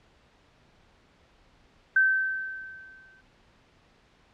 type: tone with exponential decay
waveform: sine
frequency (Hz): 1546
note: G6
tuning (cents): -24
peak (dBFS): -16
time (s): 1.96-3.21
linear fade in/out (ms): 5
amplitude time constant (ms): 270
effects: pink hiss -61 dBFS RMS until 4.33 s + low-pass 4000 Hz 12 dB/octave